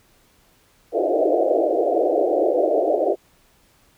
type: band-pass noise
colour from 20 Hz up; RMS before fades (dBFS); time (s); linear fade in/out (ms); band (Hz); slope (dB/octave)
white; -19; 0.92-3.16; 50; 310 to 710; 96
effects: pink hiss -58 dBFS RMS until 3.97 s